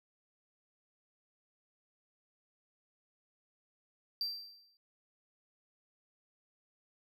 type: tone with exponential decay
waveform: triangle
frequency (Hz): 4699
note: D8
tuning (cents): 0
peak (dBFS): -30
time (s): 4.21-4.77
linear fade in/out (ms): 1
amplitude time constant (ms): 120
effects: none